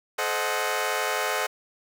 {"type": "chord", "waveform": "15% pulse", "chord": "A diminished seventh", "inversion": "none", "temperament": "equal with one note detuned", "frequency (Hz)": [432.4, 523.3, 622.3, 740], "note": ["A4", "C5", "Eb5", "Gb5"], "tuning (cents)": [-30, 0, 0, 0], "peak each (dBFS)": -24, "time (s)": [0.18, 1.47], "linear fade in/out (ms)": 10, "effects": []}